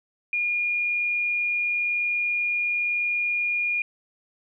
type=tone; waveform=sine; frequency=2427 Hz; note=D#7; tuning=44 cents flat; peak=-22 dBFS; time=0.33-3.82 s; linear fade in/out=2 ms; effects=none